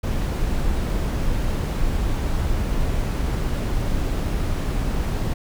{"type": "noise", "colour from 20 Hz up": "brown", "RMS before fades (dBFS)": -22, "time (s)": [0.03, 5.34], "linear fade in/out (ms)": 10, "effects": []}